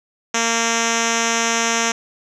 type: tone with low-pass filter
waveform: 5% pulse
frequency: 230 Hz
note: A#3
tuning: 23 cents flat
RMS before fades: -19 dBFS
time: 0.34-1.92 s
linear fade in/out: 5 ms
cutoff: 5900 Hz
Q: 3.8
effects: none